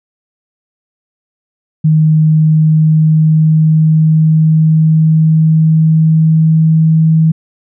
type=tone with pitch glide; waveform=sine; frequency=156.2 to 159.94 Hz; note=D#3 to D#3; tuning=+7 to +48 cents; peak=-5 dBFS; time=1.84-7.32 s; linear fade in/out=10 ms; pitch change=+41 cents; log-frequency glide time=2.3-7.11 s; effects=none